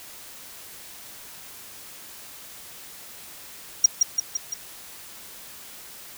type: tone with echo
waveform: triangle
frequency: 5700 Hz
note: F8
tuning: 34 cents sharp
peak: -8 dBFS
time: 3.84-3.86 s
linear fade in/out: 5 ms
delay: 170 ms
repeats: 4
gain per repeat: -4 dB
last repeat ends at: 4.54 s
effects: white hiss -43 dBFS RMS until 6.17 s